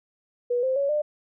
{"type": "tone with pitch steps", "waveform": "sine", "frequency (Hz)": [486.6, 521.5, 559, 599.1], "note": ["B4", "C5", "C#5", "D5"], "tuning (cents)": [-26, -6, 14, 34], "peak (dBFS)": -21, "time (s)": [0.5, 1.02], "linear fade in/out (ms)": 10, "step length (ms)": 130, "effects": []}